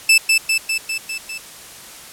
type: tone with echo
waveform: sawtooth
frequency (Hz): 2637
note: E7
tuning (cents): 0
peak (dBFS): -5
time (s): 0.09-0.18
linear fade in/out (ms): 5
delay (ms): 200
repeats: 6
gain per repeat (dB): -3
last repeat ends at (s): 1.38
effects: white hiss -38 dBFS RMS until 2.12 s + low-pass 12000 Hz 12 dB/octave